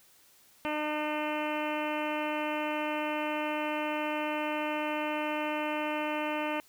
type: harmonic tone with a mistuned harmonic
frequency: 302.4 Hz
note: D#4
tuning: 49 cents flat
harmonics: 1 / 2 / 3 / 4 / 5 / 6 / 7 / 8 / 9 / 10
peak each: -35 / -35 / -36 / -41 / -43 / -45 / -43 / -43 / -42 / -46 dBFS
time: 0.65-6.6 s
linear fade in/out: 0 ms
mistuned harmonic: 9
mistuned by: -21 cents
effects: white hiss -61 dBFS RMS until 6.68 s